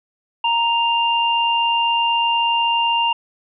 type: tone pair together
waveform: sine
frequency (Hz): 932.3 / 2796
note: A#5 / F7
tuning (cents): 0 / +1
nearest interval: octave + perfect fifth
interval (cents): 1901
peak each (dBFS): -17 / -19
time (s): 0.44-3.13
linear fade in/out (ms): 5
effects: none